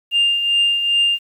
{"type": "tone with tremolo", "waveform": "sine", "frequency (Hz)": 2802, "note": "F7", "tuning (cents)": 5, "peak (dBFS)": -10, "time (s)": [0.11, 1.19], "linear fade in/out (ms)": 50, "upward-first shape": "triangle", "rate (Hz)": 2.5, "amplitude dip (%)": 60, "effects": ["tanh soft clip ceiling -9 dBFS", "8-bit"]}